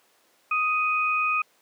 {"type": "tone pair together", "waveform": "sine", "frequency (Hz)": [1248, 2496], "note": ["D#6", "D#7"], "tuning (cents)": [5, 5], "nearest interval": "octave", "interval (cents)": 1200, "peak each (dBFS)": -24, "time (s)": [0.51, 1.42], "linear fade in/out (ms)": 5, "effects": ["pink hiss -62 dBFS RMS until 1.61 s", "high-pass 400 Hz 12 dB/octave"]}